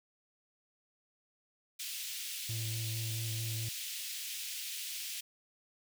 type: high-pass noise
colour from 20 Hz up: pink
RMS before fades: -41 dBFS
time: 1.79-5.21 s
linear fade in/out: 10 ms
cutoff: 2600 Hz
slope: 24 dB/octave
type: tone with vibrato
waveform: triangle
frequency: 111.9 Hz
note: A2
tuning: 30 cents sharp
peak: -34 dBFS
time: 2.49-3.69 s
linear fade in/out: 5 ms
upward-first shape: sine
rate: 4.5 Hz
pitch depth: 11 cents each way
effects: none